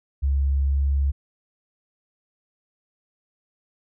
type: tone with pitch glide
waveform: sine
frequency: 69 to 69.44 Hz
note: C#2 to C#2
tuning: -7 to +4 cents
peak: -18 dBFS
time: 0.22-1.12 s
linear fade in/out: 20 ms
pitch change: +11 cents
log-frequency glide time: 0.7-0.77 s
effects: none